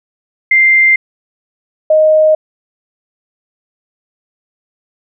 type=tone pair in turn; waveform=sine; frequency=2093 / 622.3 Hz; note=C7 / D#5; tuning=0 / 0 cents; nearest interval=octave + major sixth; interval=2100 cents; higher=first; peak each=-5 dBFS; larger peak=neither; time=0.51-0.96 / 1.9-2.35 s; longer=neither; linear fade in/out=5 ms; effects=none